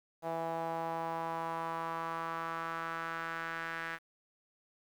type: tone with band-pass filter sweep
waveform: sawtooth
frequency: 164.81 Hz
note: E3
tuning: in tune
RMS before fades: -38 dBFS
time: 0.22-3.99 s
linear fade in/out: 50 ms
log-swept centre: 730 to 1700 Hz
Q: 3.1
effects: 10-bit